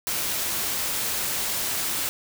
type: noise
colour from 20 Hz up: white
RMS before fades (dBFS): -27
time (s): 0.07-2.09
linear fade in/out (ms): 0
effects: none